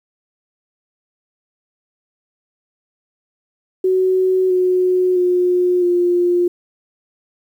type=tone with pitch steps; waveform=sine; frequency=373.3 / 366.3 / 359.3 / 352.6 Hz; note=F#4 / F#4 / F4 / F4; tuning=+15 / -17 / +49 / +17 cents; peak=-12 dBFS; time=3.84-6.48 s; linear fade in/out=5 ms; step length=660 ms; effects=8-bit